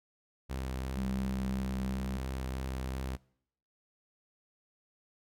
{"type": "tone with vibrato", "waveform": "sawtooth", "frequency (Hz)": 65.2, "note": "C2", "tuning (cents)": -5, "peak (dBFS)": -31, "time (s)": [0.49, 3.17], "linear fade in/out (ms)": 20, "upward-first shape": "triangle", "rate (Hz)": 2.9, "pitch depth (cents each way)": 19}
{"type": "tone", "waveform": "sine", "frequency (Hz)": 195.3, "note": "G3", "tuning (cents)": -6, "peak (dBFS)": -35, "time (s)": [0.96, 2.18], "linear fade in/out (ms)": 20}
{"effects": ["noise-tail reverb RT60 0.7 s tail -24 dB re dry"]}